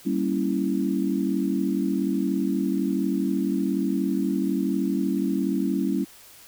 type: chord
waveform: sine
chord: G diminished seventh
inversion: none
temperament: equal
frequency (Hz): 196 / 233.1 / 277.2 / 329.6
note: G3 / Bb3 / Db4 / Fb4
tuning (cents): 0 / 0 / 0 / 0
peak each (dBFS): -26 / -30 / -26 / -28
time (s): 0.05-6.05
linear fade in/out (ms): 20
effects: white hiss -49 dBFS RMS until 6.47 s